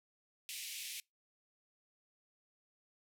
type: band-pass noise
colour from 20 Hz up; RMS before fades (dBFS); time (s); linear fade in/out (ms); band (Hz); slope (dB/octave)
pink; -45; 0.49-1; 0; 2200 to 15000; 48
effects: noise-tail reverb RT60 0.2 s tail -26 dB re dry